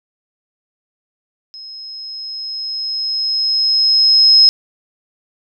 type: tone with level ramp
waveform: sine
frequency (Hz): 5140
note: E8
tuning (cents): -45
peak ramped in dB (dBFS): -31 to -4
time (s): 1.54-4.49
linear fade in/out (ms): 0
effects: none